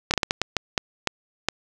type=slowing click train; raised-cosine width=0.2 ms; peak=-3 dBFS; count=10; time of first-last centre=0.11-1.486 s; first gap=28 ms; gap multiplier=1.4; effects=none